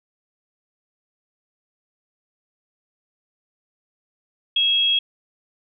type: tone pair together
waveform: sine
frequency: 2628 / 3285 Hz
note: E7 / G#7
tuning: -6 / -20 cents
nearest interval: major third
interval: 386 cents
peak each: -27 / -16 dBFS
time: 4.56-4.99 s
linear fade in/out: 5 ms
effects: none